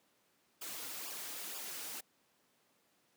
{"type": "noise with flanger", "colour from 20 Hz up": "white", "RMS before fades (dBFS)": -44, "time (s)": [0.61, 2.01], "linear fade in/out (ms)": 10, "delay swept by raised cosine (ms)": [0.49, 5.39], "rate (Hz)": 2.1, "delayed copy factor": -0.65, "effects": ["pink hiss -73 dBFS RMS until 3.16 s", "high-pass 200 Hz 12 dB/octave"]}